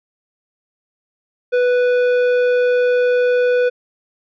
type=tone with tanh clipping; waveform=triangle; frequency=493.9 Hz; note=B4; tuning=in tune; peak=-14 dBFS; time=1.52-3.7 s; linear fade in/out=20 ms; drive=15 dB; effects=none